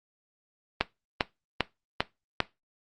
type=click train; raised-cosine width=0.3 ms; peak=-6 dBFS; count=5; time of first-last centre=0.81-2.404 s; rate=2.51 Hz; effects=noise-tail reverb RT60 0.2 s tail -18 dB re dry + Opus 24 kbps